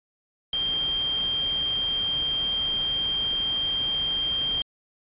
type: tone in noise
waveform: sine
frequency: 3181 Hz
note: G7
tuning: 25 cents sharp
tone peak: -23 dBFS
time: 0.53-4.62 s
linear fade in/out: 2 ms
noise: pink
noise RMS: -39 dBFS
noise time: 0.53-4.62 s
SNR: +13 dB
effects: resampled to 8000 Hz